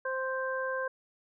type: harmonic tone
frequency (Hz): 523.3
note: C5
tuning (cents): 0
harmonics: 1 / 2 / 3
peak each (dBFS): -33 / -37 / -35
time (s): 0.05-0.88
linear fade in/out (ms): 5
effects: none